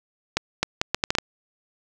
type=accelerating click train; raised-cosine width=0.2 ms; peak=-3 dBFS; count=8; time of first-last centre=0.37-1.185 s; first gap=260 ms; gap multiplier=0.71; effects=none